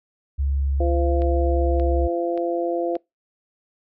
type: tone with pitch glide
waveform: sine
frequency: 69.3 to 66.63 Hz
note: C#2 to C2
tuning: 0 to +32 cents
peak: -19 dBFS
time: 0.38-2.08 s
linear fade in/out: 20 ms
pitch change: -68 cents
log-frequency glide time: 0.52-1.96 s
type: harmonic tone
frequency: 171.3 Hz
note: F3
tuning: 33 cents flat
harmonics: 2 / 3 / 4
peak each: -24 / -26 / -27 dBFS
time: 0.8-2.97 s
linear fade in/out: 5 ms
type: click train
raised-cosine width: 0.3 ms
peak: -25 dBFS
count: 4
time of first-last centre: 1.22-2.954 s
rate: 1.73 Hz
effects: noise-tail reverb RT60 0.2 s tail -25 dB re dry